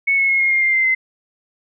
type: tone with pitch steps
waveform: sine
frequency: 2208 / 2186 / 2165 / 2144 / 2123 / 2102 / 2082 / 2061 Hz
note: C#7 / C#7 / C#7 / C7 / C7 / C7 / C7 / C7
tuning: -7 / -25 / -41 / +42 / +25 / +7 / -9 / -27 cents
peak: -13 dBFS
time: 0.07-0.95 s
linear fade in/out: 10 ms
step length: 110 ms
effects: none